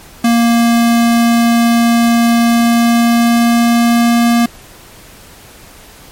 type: tone with pitch glide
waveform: square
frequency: 233.7 to 235.3 Hz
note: A#3 to A#3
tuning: +5 to +16 cents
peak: -8 dBFS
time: 0.24-4.46 s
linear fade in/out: 5 ms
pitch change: +11 cents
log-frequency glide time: 2.38-4.19 s
effects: pink hiss -38 dBFS RMS until 6.11 s + MP3 64 kbps